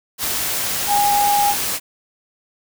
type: tone in noise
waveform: sine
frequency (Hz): 818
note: G#5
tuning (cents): -26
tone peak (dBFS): -14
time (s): 0.87-1.55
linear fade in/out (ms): 50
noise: white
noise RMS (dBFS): -22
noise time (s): 0.18-1.8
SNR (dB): +5
effects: none